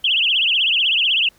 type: tone with vibrato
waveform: sine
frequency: 2960 Hz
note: F#7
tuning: in tune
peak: -14 dBFS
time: 0.04-1.29 s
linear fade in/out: 5 ms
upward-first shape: triangle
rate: 16 Hz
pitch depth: 250 cents each way
effects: pink hiss -55 dBFS RMS until 1.38 s